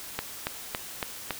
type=click train; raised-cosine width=0.3 ms; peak=-12 dBFS; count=5; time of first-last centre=0.19-1.307 s; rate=3.58 Hz; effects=white hiss -41 dBFS RMS until 1.39 s